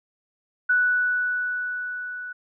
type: tone with level ramp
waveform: sine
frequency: 1480 Hz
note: F#6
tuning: in tune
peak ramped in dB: -16 to -32 dBFS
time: 0.69-2.33 s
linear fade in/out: 10 ms
effects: none